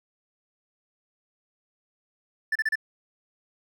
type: tone bursts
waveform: triangle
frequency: 1760 Hz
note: A6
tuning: in tune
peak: -20 dBFS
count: 4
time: 2.52-2.756 s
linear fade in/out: 5 ms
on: 35 ms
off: 32 ms
effects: none